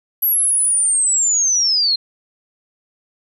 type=linear sweep; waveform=sine; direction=down; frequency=11800 to 4124 Hz; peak=-13 dBFS; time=0.22-1.96 s; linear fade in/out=10 ms; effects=none